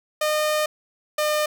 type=tone pair in turn; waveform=sawtooth; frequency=610 / 605.1 Hz; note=D#5 / D#5; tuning=-34 / -48 cents; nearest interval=unison; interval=14 cents; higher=first; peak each=-16 dBFS; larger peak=neither; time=0.21-0.66 / 1.18-1.46 s; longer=first; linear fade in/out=5 ms; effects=none